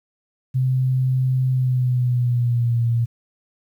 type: tone with pitch glide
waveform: sine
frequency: 129.4 to 117.3 Hz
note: C3 to A#2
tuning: -19 to +11 cents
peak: -16 dBFS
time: 0.54-3.06 s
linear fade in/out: 20 ms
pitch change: -170 cents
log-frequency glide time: 1.49-2.82 s
effects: 9-bit